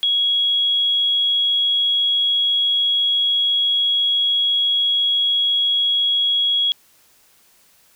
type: tone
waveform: sine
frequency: 3322 Hz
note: G#7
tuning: in tune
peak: -15 dBFS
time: 0.03-6.72 s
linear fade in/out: 0 ms
effects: white hiss -55 dBFS RMS until 7.95 s